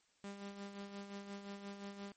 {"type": "tone with tremolo", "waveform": "sawtooth", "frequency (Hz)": 200, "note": "G3", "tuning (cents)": 35, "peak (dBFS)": -40, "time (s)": [0.24, 2.12], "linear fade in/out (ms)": 0, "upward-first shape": "sine", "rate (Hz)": 5.7, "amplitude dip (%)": 55, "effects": ["white hiss -74 dBFS RMS until 2.16 s", "MP3 32 kbps"]}